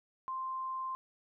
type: tone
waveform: sine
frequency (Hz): 1046.5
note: C6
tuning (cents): 0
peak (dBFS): -35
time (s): 0.28-0.95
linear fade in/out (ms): 0
effects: none